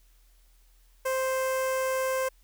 sawtooth tone with notch filter, 523.3 Hz, C5, in tune, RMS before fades -28 dBFS, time 1.05-2.29 s, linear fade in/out 10 ms, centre 3900 Hz, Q 1.1, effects added 41 Hz sine -57 dBFS peak until 2.43 s + white hiss -67 dBFS RMS until 2.43 s

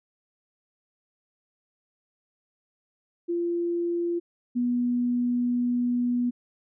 sine tone pair in turn, 344.1 / 243.9 Hz, F4 / B3, -26 / -21 cents, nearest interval tritone, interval 595 cents, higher first, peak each -24 / -22 dBFS, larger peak second, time 3.28-4.2 / 4.55-6.31 s, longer second, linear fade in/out 20 ms, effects none

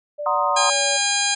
sine tone with pitch glide, 589 to 566.6 Hz, D5 to C#5, +5 to +38 cents, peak -25 dBFS, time 0.18-0.98 s, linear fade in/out 20 ms, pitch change -67 cents, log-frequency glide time 0.3-0.76 s
sine chord, C half-diminished seventh, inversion second, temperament equal, 740 / 932.3 / 1046.5 / 1244.5 Hz, Gb5 / Bb5 / C6 / Eb6, 0 / 0 / 0 / 0 cents, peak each -25 / -23 / -23 / -23 dBFS, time 0.26-0.7 s, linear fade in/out 2 ms
harmonic tone, 810 Hz, G#5, 43 cents flat, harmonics 1 / 2 / 3 / 4 / 5 / 6 / 8 / 9 / 10, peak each -27 / -27 / -27 / -27 / -27 / -27 / -27 / -27 / -27 dBFS, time 0.56-1.35 s, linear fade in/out 10 ms
effects none

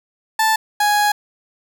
30% pulse tone pair in turn, 880 / 830.6 Hz, A5 / G#5, 0 / 0 cents, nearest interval minor second, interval 100 cents, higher first, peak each -11 dBFS, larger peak neither, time 0.39-0.56 / 0.8-1.12 s, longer second, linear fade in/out 5 ms, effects none

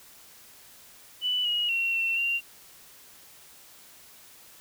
sine tone with pitch steps, 2979 / 2893 / 2732 / 2707 / 2768 Hz, F#7 / F#7 / F7 / E7 / F7, +11 / -40 / -39 / +45 / -16 cents, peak -24 dBFS, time 1.21-2.41 s, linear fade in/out 50 ms, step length 240 ms, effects white hiss -52 dBFS RMS until 4.6 s

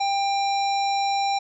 harmonic tone, 794 Hz, G5, 22 cents sharp, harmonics 1 / 3 / 5 / 7 / 9, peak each -21 / -33 / -32 / -35 / -42 dBFS, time 0-1.39 s, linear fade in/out 10 ms, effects none

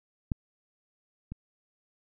clicks, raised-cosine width 5 ms, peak -16 / -25 dBFS, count 2, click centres 0.318 / 1.32 s, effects none

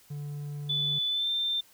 triangle tone, 145.6 Hz, D3, 15 cents flat, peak -32 dBFS, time 0.1-0.99 s, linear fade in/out 10 ms
sine tone with pitch glide, 3481 to 3579 Hz, A7 to A7, -19 to +29 cents, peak -26 dBFS, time 0.69-1.61 s, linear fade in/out 10 ms, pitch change +48 cents, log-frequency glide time 1.08-1.29 s
effects white hiss -59 dBFS RMS until 1.73 s

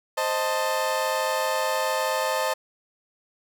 30% pulse chord, A diminished, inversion first, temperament equal with one note detuned, 523.3 / 622.3 / 887.1 Hz, C5 / Eb5 / A5, 0 / 0 / +14 cents, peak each -25 dBFS, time 0.17-2.54 s, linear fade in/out 10 ms, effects none

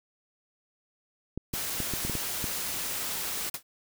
clicks, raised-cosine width 3 ms, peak -20 dBFS, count 8, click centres 1.376 / 1.538 / 1.803 / 1.937 / 2.05 / 2.097 / 2.153 / 2.442 s
white noise, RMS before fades -33 dBFS, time 1.53-3.5 s, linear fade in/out 10 ms
white noise with exponential decay, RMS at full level -28 dBFS, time 3.54-3.63 s, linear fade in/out 5 ms, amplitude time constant 19 ms
effects none

